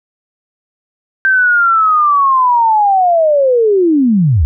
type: linear sweep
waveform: sine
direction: down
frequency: 1569 to 64.6 Hz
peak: -7 dBFS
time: 1.25-4.45 s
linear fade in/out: 0 ms
effects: none